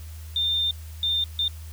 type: tone bursts at uneven times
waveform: sine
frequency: 3608 Hz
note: A7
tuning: 43 cents sharp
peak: -21 dBFS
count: 3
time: 0.36-0.71 / 1.03-1.24 / 1.39-1.48 s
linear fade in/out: 2 ms
effects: added 79 Hz sine -36 dBFS peak until 1.72 s + white hiss -50 dBFS RMS until 1.72 s